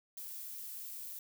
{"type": "noise", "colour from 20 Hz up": "violet", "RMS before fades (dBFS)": -45, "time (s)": [0.17, 1.19], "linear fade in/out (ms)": 2, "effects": []}